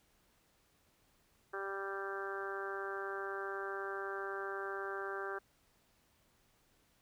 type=harmonic tone; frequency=196 Hz; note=G3; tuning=in tune; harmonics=2 / 3 / 4 / 5 / 6 / 7 / 8 / 9; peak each=-42 / -50 / -48 / -53 / -46 / -48 / -44 / -57 dBFS; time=1.53-5.39 s; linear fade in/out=10 ms; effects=pink hiss -72 dBFS RMS until 7.01 s